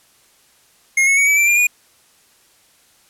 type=tone with pitch steps; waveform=square; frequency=2147 / 2195 / 2243 / 2293 / 2344 / 2396 / 2449 Hz; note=C7 / C#7 / C#7 / D7 / D7 / D7 / D#7; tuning=+44 / -18 / +20 / -42 / -4 / +34 / -28 cents; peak=-12 dBFS; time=0.97-1.67 s; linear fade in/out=5 ms; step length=100 ms; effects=white hiss -54 dBFS RMS until 3.09 s + low-pass 12000 Hz 12 dB/octave